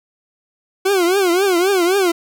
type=tone with vibrato; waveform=40% pulse; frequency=370 Hz; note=F#4; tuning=in tune; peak=-12 dBFS; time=0.85-2.12 s; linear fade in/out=10 ms; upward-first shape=triangle; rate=3.8 Hz; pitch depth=180 cents each way; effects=none